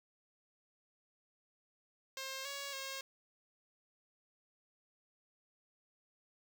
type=tone with pitch steps; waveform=5% pulse; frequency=532 / 559 / 539 Hz; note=C5 / C#5 / C#5; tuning=+29 / +14 / -49 cents; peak=-30 dBFS; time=2.17-3.01 s; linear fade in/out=2 ms; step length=280 ms; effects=none